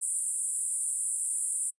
white band-pass noise, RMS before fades -31 dBFS, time 0.01-1.71 s, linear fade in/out 20 ms, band 8100 to 10000 Hz, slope 96 dB/octave, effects noise-tail reverb RT60 0.1 s tail -26 dB re dry + resampled to 24000 Hz

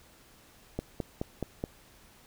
click train, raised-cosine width 2 ms, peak -18 dBFS, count 5, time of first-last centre 0.79-1.639 s, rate 4.71 Hz, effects pink hiss -58 dBFS RMS until 2.26 s

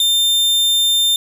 40% pulse tone, 3600 Hz, A7, 39 cents sharp, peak -11 dBFS, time 0-1.16 s, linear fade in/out 2 ms, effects none

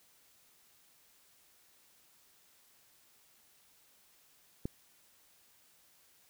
click, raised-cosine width 3 ms, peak -22 dBFS, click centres 4.655 s, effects white hiss -66 dBFS RMS until 6.29 s

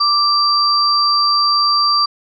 sine tone pair together, 1174.7 / 4699 Hz, D6 / D8, 0 / 0 cents, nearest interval 2 octaves, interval 2400 cents, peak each -14 dBFS, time 0-2.06 s, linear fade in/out 10 ms, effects none

